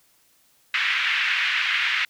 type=band-pass noise; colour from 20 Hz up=white; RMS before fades=-23 dBFS; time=0.74-2.05 s; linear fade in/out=2 ms; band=1600 to 2700 Hz; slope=24 dB/octave; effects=white hiss -61 dBFS RMS until 2.09 s

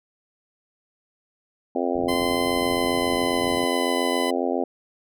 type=harmonic tone; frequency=87.31 Hz; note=F2; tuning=in tune; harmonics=3 / 4 / 5 / 6 / 7 / 8 / 9; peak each=-27 / -28 / -29 / -30 / -30 / -31 / -32 dBFS; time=1.75-4.64 s; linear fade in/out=5 ms
type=low-pass noise; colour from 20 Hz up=white; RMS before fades=-37 dBFS; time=1.95-3.65 s; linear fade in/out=5 ms; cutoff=320 Hz; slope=24 dB/octave
type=tone with pitch glide; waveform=15% pulse; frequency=1029 to 1006.7 Hz; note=C6 to B5; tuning=-29 to +33 cents; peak=-20 dBFS; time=2.08-4.31 s; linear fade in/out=10 ms; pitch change=-38 cents; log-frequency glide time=2.42-3.93 s
effects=none

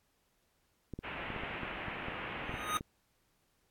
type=clicks; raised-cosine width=3 ms; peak=-28 dBFS; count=11; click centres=0.937 / 0.99 / 1.303 / 1.363 / 1.435 / 1.633 / 1.883 / 2.084 / 2.494 / 2.541 / 2.809 s
type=low-pass noise; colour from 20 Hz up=white; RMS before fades=-42 dBFS; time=1.03-2.79 s; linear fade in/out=20 ms; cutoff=2800 Hz; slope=48 dB/octave
type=tone with exponential growth; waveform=square; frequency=1244.5 Hz; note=D#6; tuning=in tune; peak=-29 dBFS; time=2.45-2.77 s; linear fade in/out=0 ms; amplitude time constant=69 ms
effects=pink hiss -75 dBFS RMS until 3.7 s + AAC 64 kbps

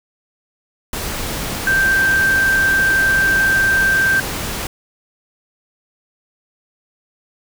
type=tone in noise; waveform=sine; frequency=1568 Hz; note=G6; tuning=in tune; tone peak=-12 dBFS; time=1.67-4.2 s; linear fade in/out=2 ms; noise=pink; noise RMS=-24 dBFS; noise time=0.93-4.67 s; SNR=+9 dB; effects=none

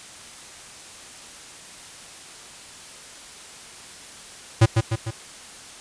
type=tone with echo; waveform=square; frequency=112 Hz; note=A2; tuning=31 cents sharp; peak=-11 dBFS; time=4.61-4.66 s; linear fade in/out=10 ms; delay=150 ms; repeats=3; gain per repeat=-5 dB; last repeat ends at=5.11 s; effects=white hiss -42 dBFS RMS until 5.8 s + resampled to 22050 Hz

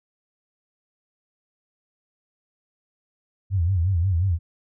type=tone with vibrato; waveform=sine; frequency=90 Hz; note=F#2; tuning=47 cents flat; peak=-18 dBFS; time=3.5-4.39 s; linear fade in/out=50 ms; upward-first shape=sine; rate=5.6 Hz; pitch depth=160 cents each way; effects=none

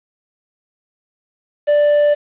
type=tone; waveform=triangle; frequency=588 Hz; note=D5; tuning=2 cents sharp; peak=-8 dBFS; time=1.67-2.15 s; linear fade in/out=20 ms; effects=resampled to 8000 Hz + 7-bit

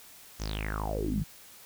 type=tone with low-pass filter sweep; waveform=sawtooth; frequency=52.7 Hz; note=G#1; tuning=26 cents sharp; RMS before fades=-32 dBFS; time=0.39-1.24 s; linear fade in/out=20 ms; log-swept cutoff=6700 to 150 Hz; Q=9.8; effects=white hiss -52 dBFS RMS until 1.65 s

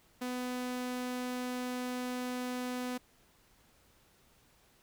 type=tone; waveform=sawtooth; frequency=249.7 Hz; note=B3; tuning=19 cents sharp; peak=-31 dBFS; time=0.21-2.98 s; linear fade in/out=10 ms; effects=pink hiss -66 dBFS RMS until 4.82 s

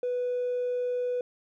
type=tone with hard clipping; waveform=sine; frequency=493.9 Hz; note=B4; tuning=in tune; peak=-27 dBFS; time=0.03-1.21 s; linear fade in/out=2 ms; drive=1 dB; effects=none

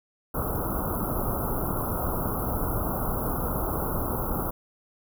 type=band-stop noise; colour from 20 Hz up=pink; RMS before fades=-28 dBFS; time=0.34-4.51 s; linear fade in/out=10 ms; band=1400 to 11000 Hz; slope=96 dB/octave; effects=none

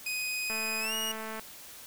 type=tone with pitch glide; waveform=sawtooth; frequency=2500 to 2872 Hz; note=D#7 to F7; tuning=+8 to +48 cents; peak=-28 dBFS; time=0.06-1.12 s; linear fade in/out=5 ms; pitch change=+240 cents; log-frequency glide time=0.8-0.94 s
type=click train; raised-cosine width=0.5 ms; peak=-25 dBFS; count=198; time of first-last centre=0.5-1.395 s; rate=220 Hz
effects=white hiss -48 dBFS RMS until 1.86 s

